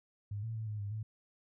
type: tone with pitch steps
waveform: sine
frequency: 102.6 / 112.9 / 110.4 / 106 / 101.4 / 108.8 Hz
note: G#2 / A2 / A2 / G#2 / G#2 / A2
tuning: -21 / +45 / +6 / +36 / -41 / -19 cents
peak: -36 dBFS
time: 0.31-1.03 s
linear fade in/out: 5 ms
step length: 120 ms
effects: none